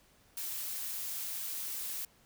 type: noise with amplitude modulation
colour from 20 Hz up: blue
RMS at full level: -37 dBFS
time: 0.37-2.05 s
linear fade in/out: 2 ms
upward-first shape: sine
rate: 228 Hz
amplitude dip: 35%
effects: pink hiss -65 dBFS RMS until 2.25 s